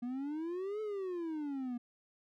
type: exponential two-way sweep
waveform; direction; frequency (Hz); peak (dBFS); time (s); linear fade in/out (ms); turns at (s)
triangle; up then down; 237.2 to 436.9 to 237.2; -34; 0.02-1.78; 10; 0.81
effects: none